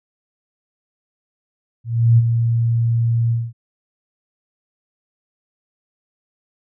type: tone with ADSR envelope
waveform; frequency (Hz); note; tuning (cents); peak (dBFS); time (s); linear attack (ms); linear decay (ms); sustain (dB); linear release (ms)
sine; 116.3; A#2; -4; -7; 1.84-3.53; 340; 34; -7; 220
effects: none

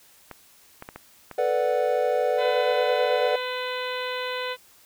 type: clicks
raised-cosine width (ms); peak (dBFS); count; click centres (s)
0.5; -22; 5; 0.313 / 0.824 / 0.889 / 0.96 / 1.313
type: chord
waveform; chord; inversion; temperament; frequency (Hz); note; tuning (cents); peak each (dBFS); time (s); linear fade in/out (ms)
triangle; B minor seventh; third; equal with one note detuned; 440 / 493.9 / 585.6 / 740; A4 / B4 / D5 / F#5; 0 / 0 / -5 / 0; -27 / -22 / -24 / -26; 1.38-3.36; 5
type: harmonic tone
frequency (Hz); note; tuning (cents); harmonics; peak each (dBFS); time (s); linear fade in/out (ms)
503; B4; +32; 1 / 2 / 3 / 4 / 5 / 6 / 7 / 8; -31 / -34 / -36 / -37 / -38 / -39 / -39 / -40; 2.37-4.57; 50
effects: white hiss -55 dBFS RMS until 4.85 s

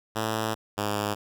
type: tone pair in turn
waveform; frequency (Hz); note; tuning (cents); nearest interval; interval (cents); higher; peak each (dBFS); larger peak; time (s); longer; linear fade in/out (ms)
5% pulse; 110 / 103.83; A2 / G#2; 0 / 0; minor second; 100; first; -15; neither; 0.15-0.55 / 0.77-1.15; first; 20
effects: none

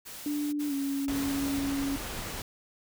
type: noise bursts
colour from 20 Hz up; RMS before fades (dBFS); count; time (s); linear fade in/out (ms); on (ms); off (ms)
white; -43; 3; 0.05-1.604; 20; 480; 57
type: tone with pitch glide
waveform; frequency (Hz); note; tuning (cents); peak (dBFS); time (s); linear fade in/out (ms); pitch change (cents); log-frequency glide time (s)
sine; 293.7 to 277.5; D4 to C#4; 0 to +2; -28; 0.26-1.96; 2; -98; 0.68-0.73
type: noise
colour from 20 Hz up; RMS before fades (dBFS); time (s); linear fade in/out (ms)
pink; -37; 1.08-2.42; 2
effects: none

